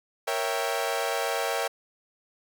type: chord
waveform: sawtooth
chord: A# diminished seventh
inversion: none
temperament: equal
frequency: 466.2 / 554.4 / 659.3 / 784 Hz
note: A#4 / C#5 / E5 / G5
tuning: 0 / 0 / 0 / 0 cents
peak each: -28 dBFS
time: 0.27-1.68 s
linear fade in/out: 10 ms
effects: none